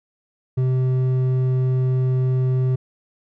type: tone with hard clipping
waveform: sine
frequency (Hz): 128.8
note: C3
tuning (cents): -27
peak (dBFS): -18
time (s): 0.57-2.76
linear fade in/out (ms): 10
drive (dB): 6
effects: none